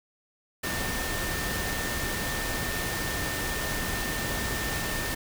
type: tone in noise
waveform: sine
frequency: 1800 Hz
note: A6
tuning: 39 cents sharp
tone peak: -35 dBFS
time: 0.63-5.15 s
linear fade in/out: 10 ms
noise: pink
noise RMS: -31 dBFS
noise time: 0.63-5.15 s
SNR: -7 dB
effects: none